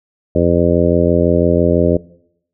harmonic tone, 86 Hz, F2, 26 cents flat, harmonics 1 / 2 / 3 / 4 / 5 / 6 / 7, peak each -18 / -18 / -18 / -18 / -18 / -18 / -18 dBFS, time 0.35-1.97 s, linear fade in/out 5 ms, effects noise-tail reverb RT60 0.7 s tail -20 dB re dry

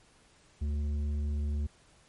sine tone with tanh clipping, 73.42 Hz, D2, in tune, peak -30 dBFS, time 0.61-1.67 s, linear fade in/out 10 ms, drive 8 dB, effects pink hiss -62 dBFS RMS until 2.08 s + MP3 48 kbps

